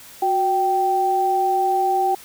sine tone pair together, 367.6 / 779 Hz, F#4 / G5, -11 / -11 cents, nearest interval octave + minor second, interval 1300 cents, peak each -23 / -17 dBFS, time 0.22-2.15 s, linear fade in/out 5 ms, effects white hiss -43 dBFS RMS until 2.24 s

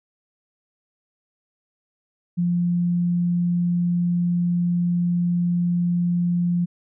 sine tone, 174.61 Hz, F3, in tune, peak -18 dBFS, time 2.37-6.66 s, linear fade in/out 20 ms, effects none

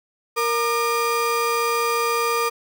35% pulse tone pair together, 466.2 / 1206.4 Hz, A#4 / D6, 0 / +46 cents, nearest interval octave + major third, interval 1646 cents, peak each -21 / -20 dBFS, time 0.36-2.5 s, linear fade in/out 20 ms, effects none

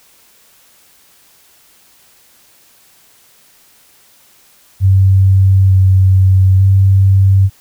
sine tone with pitch steps, 96 / 94.7 / 96.8 Hz, G2 / F#2 / G2, -36 / +41 / -21 cents, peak -5 dBFS, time 4.8-7.5 s, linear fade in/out 50 ms, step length 900 ms, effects white hiss -48 dBFS RMS until 7.6 s

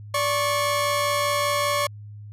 sawtooth tone pair together, 580 / 1094.9 Hz, D5 / C#6, -22 / -22 cents, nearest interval major seventh, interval 1100 cents, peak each -20 dBFS, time 0.14-1.87 s, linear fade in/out 5 ms, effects added 104 Hz sine -37 dBFS peak until 2.32 s + resampled to 32000 Hz

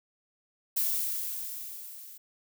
violet noise with level ramp, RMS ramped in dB -27 to -48 dBFS, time 0.76-2.18 s, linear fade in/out 10 ms, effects none

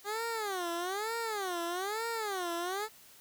15% pulse tone with vibrato, 396.6 Hz, G4, 20 cents sharp, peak -27 dBFS, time 0.04-2.89 s, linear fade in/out 50 ms, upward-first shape sine, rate 1.1 Hz, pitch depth 270 cents each way, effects white hiss -57 dBFS RMS until 3.2 s

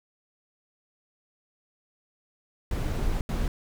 brown noise bursts at uneven times, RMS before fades -27 dBFS, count 2, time 2.71-3.21 / 3.29-3.48 s, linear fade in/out 2 ms, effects none

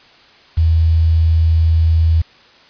sine tone with quantisation, 81.3 Hz, E2, 23 cents flat, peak -9 dBFS, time 0.57-2.22 s, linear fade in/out 10 ms, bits 6, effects white hiss -46 dBFS RMS until 2.69 s + resampled to 11025 Hz

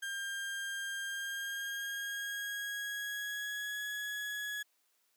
35% pulse tone with pitch glide, 1600 to 1681.5 Hz, G6 to G#6, +35 to +21 cents, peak -35 dBFS, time 0.02-4.63 s, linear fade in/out 10 ms, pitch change +86 cents, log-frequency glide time 1.06-3.81 s, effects white hiss -75 dBFS RMS until 5.16 s + high-pass 300 Hz 12 dB/octave

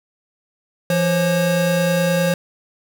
square tone pair together, 169.77 / 539 Hz, F3 / C#5, -49 / -49 cents, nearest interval octave + minor sixth, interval 2000 cents, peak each -19 dBFS, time 0.9-2.34 s, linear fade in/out 2 ms, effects none

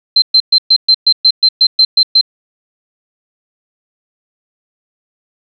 sine tone bursts, 4113 Hz, C8, 30 cents flat, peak -4 dBFS, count 12, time 0.16-2.212 s, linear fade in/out 5 ms, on 61 ms, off 120 ms, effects none

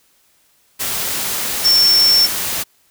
sine tone in noise, 5420 Hz, E8, 47 cents sharp, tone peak -9 dBFS, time 1.64-2.27 s, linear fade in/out 20 ms, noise white, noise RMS -21 dBFS, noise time 0.79-2.64 s, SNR +9 dB, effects white hiss -57 dBFS RMS until 2.9 s

